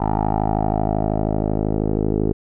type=tone with low-pass filter sweep; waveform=10% pulse; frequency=52.8 Hz; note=G#1; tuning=29 cents sharp; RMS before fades=-20 dBFS; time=0-2.33 s; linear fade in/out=5 ms; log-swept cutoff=910 to 430 Hz; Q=4.4; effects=none